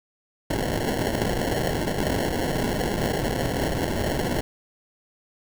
white noise with sample-and-hold, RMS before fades -25 dBFS, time 0.5-4.41 s, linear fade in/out 5 ms, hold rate 1225 Hz, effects none

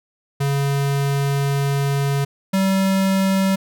square tone pair in turn, 139.9 / 192.44 Hz, C#3 / G3, +16 / -32 cents, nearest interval tritone, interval 552 cents, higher second, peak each -18 / -16 dBFS, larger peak second, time 0.4-2.25 / 2.53-3.56 s, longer first, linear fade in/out 10 ms, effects none

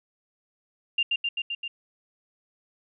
sine tone with echo, 2792 Hz, F7, 1 cent flat, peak -20 dBFS, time 0.98-1.03 s, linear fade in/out 5 ms, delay 130 ms, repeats 5, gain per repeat -2 dB, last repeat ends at 1.68 s, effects none

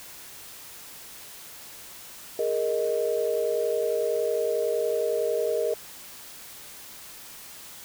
sine chord, Ab suspended second, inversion none, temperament equal, 415.3 / 466.2 / 622.3 Hz, Ab4 / Bb4 / Eb5, 0 / 0 / 0 cents, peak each -29 / -26 / -28 dBFS, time 2.39-5.74 s, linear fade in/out 2 ms, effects white hiss -44 dBFS RMS until 7.84 s

